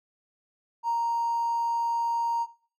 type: tone with hard clipping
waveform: triangle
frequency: 932.3 Hz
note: A#5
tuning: in tune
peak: -24 dBFS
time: 0.83-2.47 s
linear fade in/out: 50 ms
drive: 3 dB
effects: noise-tail reverb RT60 0.5 s tail -19 dB re dry